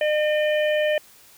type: harmonic tone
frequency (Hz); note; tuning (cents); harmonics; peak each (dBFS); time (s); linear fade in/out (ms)
606; D#5; -46; 1 / 3 / 4 / 5; -19 / -28 / -32 / -33; 0.01-0.98; 2
effects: white hiss -51 dBFS RMS until 1.37 s